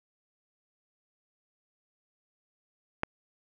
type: click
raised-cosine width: 0.5 ms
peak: -12 dBFS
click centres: 3.034 s
effects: none